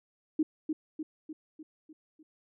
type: tone with echo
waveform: sine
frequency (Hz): 311.1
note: D#4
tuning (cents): 0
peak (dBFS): -23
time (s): 0.39-0.43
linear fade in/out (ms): 5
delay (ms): 300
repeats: 6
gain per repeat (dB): -5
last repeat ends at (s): 2.23
effects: none